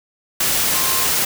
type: tone in noise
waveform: sine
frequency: 1056 Hz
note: C6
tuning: 16 cents sharp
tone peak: -27 dBFS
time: 0.74-1.07 s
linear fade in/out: 5 ms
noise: white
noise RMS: -18 dBFS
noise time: 0.4-1.25 s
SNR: -12 dB
effects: none